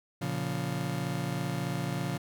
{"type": "chord", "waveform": "35% pulse", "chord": "Bb minor", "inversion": "none", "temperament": "just", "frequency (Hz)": [116.54, 139.85, 174.81], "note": ["Bb2", "Db3", "F3"], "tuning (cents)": [0, 16, 2], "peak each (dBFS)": [-36, -32, -33], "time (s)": [0.21, 2.18], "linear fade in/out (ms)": 10, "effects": []}